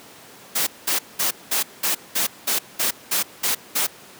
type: noise bursts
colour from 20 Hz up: white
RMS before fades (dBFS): -21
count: 11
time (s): 0.55-3.87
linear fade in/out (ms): 10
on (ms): 120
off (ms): 200
effects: pink hiss -44 dBFS RMS until 4.19 s + high-pass 200 Hz 12 dB/octave